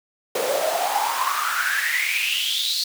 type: noise with high-pass filter sweep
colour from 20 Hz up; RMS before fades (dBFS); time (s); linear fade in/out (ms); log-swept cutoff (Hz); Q
pink; -23; 0.35-2.84; 5; 470 to 4400; 8.9
effects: none